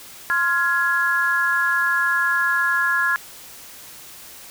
sine chord, F minor, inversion second, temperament just, 1047.7 / 1396.9 / 1676.3 Hz, C6 / F6 / Ab6, +2 / 0 / +16 cents, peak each -25 / -22 / -19 dBFS, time 0.3-3.16 s, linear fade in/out 0 ms, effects white hiss -41 dBFS RMS until 4.5 s

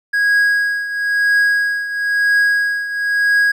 triangle tone with tremolo, 1650 Hz, G#6, 12 cents flat, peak -8 dBFS, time 0.13-3.52 s, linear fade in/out 10 ms, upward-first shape triangle, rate 1 Hz, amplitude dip 75%, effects none

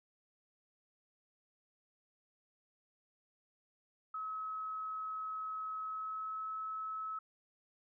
sine tone with pitch glide, 1284 to 1295.2 Hz, E6 to E6, -46 to -31 cents, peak -38 dBFS, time 4.14-7.19 s, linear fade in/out 5 ms, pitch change +15 cents, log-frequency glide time 5.8-6.52 s, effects none

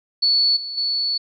sine tone with level steps, 4435 Hz, C#8, in tune, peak -14 / -27 / -19 dBFS, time 0.22-1.18 s, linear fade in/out 10 ms, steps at 0.56 / 0.77 s, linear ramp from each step 10 ms, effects none

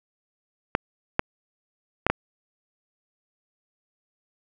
clicks, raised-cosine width 0.5 ms, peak -4 dBFS, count 4, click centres 0.751 / 1.194 / 2.066 / 2.1 s, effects none

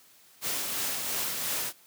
white noise with tremolo, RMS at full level -30 dBFS, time 0.41-1.73 s, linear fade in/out 50 ms, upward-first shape triangle, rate 2.9 Hz, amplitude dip 35%, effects white hiss -58 dBFS RMS until 1.86 s + high-pass 100 Hz 12 dB/octave

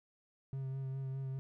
triangle tone with vibrato, 133.8 Hz, C3, 39 cents sharp, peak -35 dBFS, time 0.53-1.39 s, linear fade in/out 0 ms, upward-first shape sine, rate 4.9 Hz, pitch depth 20 cents each way, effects none

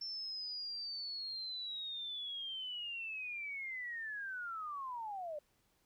sine linear sweep, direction down, 5390 to 576 Hz, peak -40 dBFS, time 0.01-5.39 s, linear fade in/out 5 ms, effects pink hiss -75 dBFS RMS until 5.85 s

